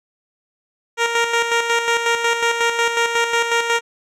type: tone with tremolo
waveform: 10% pulse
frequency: 466.2 Hz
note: A#4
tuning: in tune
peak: -6 dBFS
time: 0.97-3.81 s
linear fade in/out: 50 ms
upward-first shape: square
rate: 5.5 Hz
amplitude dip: 50%
effects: low-pass 7000 Hz 12 dB/octave